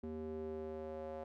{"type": "tone with band-pass filter sweep", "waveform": "square", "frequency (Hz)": 78.2, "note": "D#2", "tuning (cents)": 9, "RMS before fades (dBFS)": -44, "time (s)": [0.03, 1.24], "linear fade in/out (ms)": 5, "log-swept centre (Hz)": [310, 600], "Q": 3.1, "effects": []}